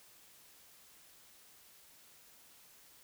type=silence; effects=white hiss -61 dBFS RMS until 3.03 s